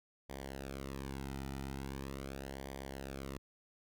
sawtooth tone with flanger, 67.8 Hz, C#2, 38 cents flat, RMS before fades -44 dBFS, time 0.29-3.38 s, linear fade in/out 10 ms, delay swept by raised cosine 0.74 to 1.84 ms, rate 0.41 Hz, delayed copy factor -0.75, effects none

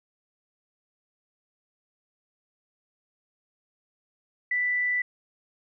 sine tone, 1979 Hz, B6, 3 cents sharp, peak -23 dBFS, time 4.51-5.02 s, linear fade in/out 5 ms, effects none

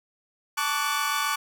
sawtooth chord, D major seventh, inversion second, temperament equal with one note detuned, 880 / 1127.5 / 1174.7 / 1480 Hz, A5 / C#6 / D6 / F#6, 0 / +29 / 0 / 0 cents, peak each -28 / -25 / -26 / -27 dBFS, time 0.57-1.36 s, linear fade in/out 10 ms, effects none

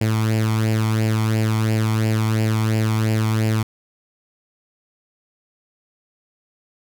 sawtooth tone with flanger, 109.9 Hz, A2, 2 cents flat, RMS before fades -19 dBFS, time 0.01-3.63 s, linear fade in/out 5 ms, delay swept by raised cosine 0.4 to 0.92 ms, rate 2.9 Hz, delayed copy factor +0.65, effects none

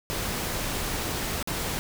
pink noise with dropouts, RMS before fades -30 dBFS, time 0.1-1.79 s, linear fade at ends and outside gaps 0 ms, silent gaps 1.427-1.474 s, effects none

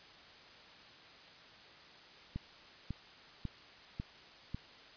click train, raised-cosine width 5 ms, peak -26 dBFS, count 5, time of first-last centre 2.36-4.546 s, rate 1.83 Hz, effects white hiss -56 dBFS RMS until 4.96 s + resampled to 11025 Hz

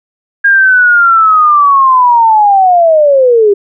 sine linear sweep, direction down, 1626 to 393.1 Hz, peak -3 dBFS, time 0.44-3.54 s, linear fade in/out 10 ms, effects none

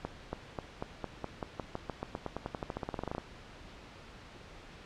accelerating click train, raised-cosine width 1 ms, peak -21 dBFS, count 28, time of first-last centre 0.05-3.182 s, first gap 280 ms, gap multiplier 0.92, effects pink hiss -51 dBFS RMS until 4.85 s + low-pass 4000 Hz 12 dB/octave

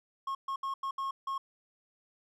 triangle tone bursts at uneven times, 1085 Hz, C#6, 37 cents flat, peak -30 dBFS, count 6, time 0.27-0.35 / 0.48-0.56 / 0.63-0.74 / 0.83-0.91 / 0.98-1.11 / 1.27-1.38 s, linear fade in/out 5 ms, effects none

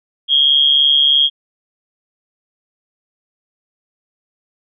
sine tone with amplitude modulation, 3261 Hz, G#7, 32 cents flat, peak -6 dBFS, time 0.28-1.3 s, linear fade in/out 50 ms, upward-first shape sine, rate 143 Hz, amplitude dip 65%, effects none

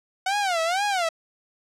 sawtooth tone with vibrato, 733 Hz, F#5, 16 cents flat, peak -18 dBFS, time 0.26-1.09 s, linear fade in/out 5 ms, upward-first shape sine, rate 2.1 Hz, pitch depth 210 cents each way, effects low-pass 8000 Hz 12 dB/octave

